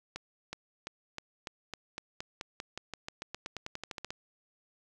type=accelerating click train; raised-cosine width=0.2 ms; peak=-21 dBFS; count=24; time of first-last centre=0.16-4.105 s; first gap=370 ms; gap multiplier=0.92; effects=none